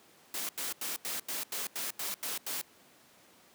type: noise bursts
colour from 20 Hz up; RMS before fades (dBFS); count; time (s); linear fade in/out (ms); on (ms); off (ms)
white; -36; 10; 0.34-2.614; 2; 150; 86
effects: pink hiss -60 dBFS RMS until 3.54 s + high-pass 200 Hz 12 dB/octave